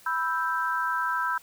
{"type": "chord", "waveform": "sine", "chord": "E minor", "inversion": "second", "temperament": "equal", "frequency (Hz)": [987.8, 1318.5, 1568], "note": ["B5", "E6", "G6"], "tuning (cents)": [0, 0, 0], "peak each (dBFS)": -29, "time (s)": [0.06, 1.38], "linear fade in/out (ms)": 5, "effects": ["white hiss -54 dBFS RMS until 1.42 s"]}